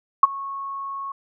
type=tone with ADSR envelope; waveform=sine; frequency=1100 Hz; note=C#6; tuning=14 cents flat; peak=-5 dBFS; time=0.23-1.12 s; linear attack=4 ms; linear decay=23 ms; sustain=-23 dB; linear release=4 ms; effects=none